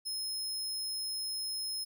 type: tone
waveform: sawtooth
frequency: 5160 Hz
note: E8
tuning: 38 cents flat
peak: -32 dBFS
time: 0.05-1.85 s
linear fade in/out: 20 ms
effects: none